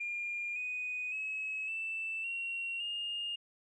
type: tone with pitch steps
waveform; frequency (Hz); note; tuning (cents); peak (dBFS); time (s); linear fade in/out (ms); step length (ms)
sine; 2409 / 2488 / 2570 / 2654 / 2742 / 2832; D7 / D#7 / E7 / E7 / F7 / F7; +43 / -1 / -45 / +11 / -32 / +23; -34; 0-3.36; 10; 560
effects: tanh soft clip ceiling -30 dBFS